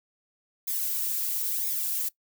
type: noise with flanger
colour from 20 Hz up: violet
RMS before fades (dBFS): -29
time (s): 0.67-2.09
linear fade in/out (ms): 10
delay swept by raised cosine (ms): 0.67 to 3.47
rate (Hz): 1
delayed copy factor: -0.8
effects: noise-tail reverb RT60 0.1 s tail -20 dB re dry